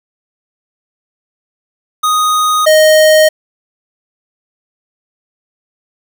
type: tone pair in turn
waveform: square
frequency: 1244.5 / 622.2 Hz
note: D#6 / D#5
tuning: 0 / 0 cents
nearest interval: octave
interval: 1200 cents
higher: first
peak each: -10 / -5 dBFS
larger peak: second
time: 2.03-2.66 / 2.66-3.29 s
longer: neither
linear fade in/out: 10 ms
effects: 7-bit